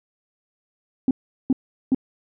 sine tone bursts, 261.6 Hz, C4, in tune, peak -13 dBFS, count 3, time 1.08-1.947 s, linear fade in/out 2 ms, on 29 ms, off 390 ms, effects tanh soft clip ceiling -10 dBFS

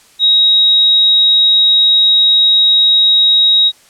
sine tone, 3798 Hz, A#7, 32 cents sharp, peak -6 dBFS, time 0.19-3.72 s, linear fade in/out 50 ms, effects white hiss -46 dBFS RMS until 3.89 s + low-pass 10000 Hz 12 dB/octave

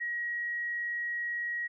sine tone, 1901 Hz, A#6, 33 cents sharp, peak -31 dBFS, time 0-1.68 s, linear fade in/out 20 ms, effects none

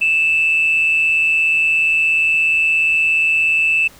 sine tone with amplitude modulation, 2640 Hz, E7, 2 cents sharp, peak -9 dBFS, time 0.01-3.88 s, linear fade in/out 10 ms, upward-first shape sine, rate 157 Hz, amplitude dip 50%, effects tanh soft clip ceiling -7 dBFS + pink hiss -44 dBFS RMS until 3.99 s

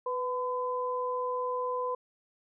sine tone pair together, 497.5 / 1013 Hz, B4 / B5, +13 / +44 cents, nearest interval octave, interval 1231 cents, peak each -32 / -32 dBFS, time 0.06-1.95 s, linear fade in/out 5 ms, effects none

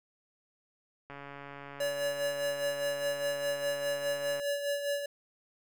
click train, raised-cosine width 0.5 ms, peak -30 dBFS, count 466, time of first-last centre 1.1-4.398 s, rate 141 Hz
square tone with tremolo, 571 Hz, D5, 49 cents flat, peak -29 dBFS, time 1.8-5.06 s, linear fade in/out 5 ms, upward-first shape sine, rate 4.9 Hz, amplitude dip 55%
effects none

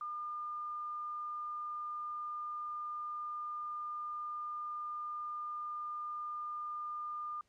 sine tone, 1207 Hz, D6, 47 cents sharp, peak -38 dBFS, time 0.01-7.41 s, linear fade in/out 2 ms, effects pink hiss -75 dBFS RMS until 7.48 s + low-pass 8000 Hz 12 dB/octave

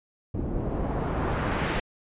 pink noise with low-pass filter sweep, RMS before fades -28 dBFS, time 0.34-1.8 s, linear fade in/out 5 ms, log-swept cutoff 340 to 2800 Hz, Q 0.87, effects resampled to 8000 Hz

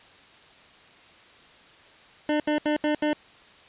25% pulse tone bursts, 300.4 Hz, D4, 39 cents sharp, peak -18 dBFS, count 5, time 2.29-3.132 s, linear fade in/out 2 ms, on 110 ms, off 73 ms, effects white hiss -52 dBFS RMS until 3.68 s + resampled to 8000 Hz

